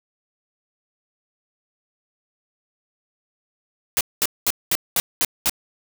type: noise bursts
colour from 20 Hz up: white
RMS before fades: -19 dBFS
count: 7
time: 3.97-5.496 s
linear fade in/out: 0 ms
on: 38 ms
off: 210 ms
effects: none